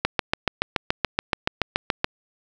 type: click train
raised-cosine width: 0.3 ms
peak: -3 dBFS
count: 15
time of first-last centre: 0.05-2.044 s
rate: 7.02 Hz
effects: none